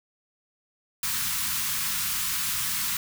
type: band-stop noise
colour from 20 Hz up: white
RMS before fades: -28 dBFS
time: 1.03-2.97 s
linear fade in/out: 2 ms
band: 240 to 960 Hz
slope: 48 dB/octave
effects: none